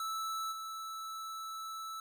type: tone with level steps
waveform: square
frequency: 1314 Hz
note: E6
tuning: 6 cents flat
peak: -36 / -41 dBFS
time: 0-2 s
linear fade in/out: 2 ms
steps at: 0.51 s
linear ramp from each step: 20 ms
effects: none